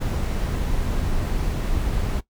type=noise; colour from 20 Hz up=brown; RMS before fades=-23 dBFS; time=0-2.21 s; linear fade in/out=20 ms; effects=noise-tail reverb RT60 0.1 s tail -17 dB re dry